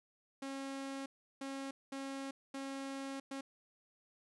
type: tone bursts at uneven times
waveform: sawtooth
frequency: 272.1 Hz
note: C#4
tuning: 32 cents flat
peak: -37 dBFS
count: 5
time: 0.42-1.06 / 1.41-1.71 / 1.92-2.31 / 2.54-3.2 / 3.31-3.41 s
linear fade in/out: 5 ms
effects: resampled to 24000 Hz + 13-bit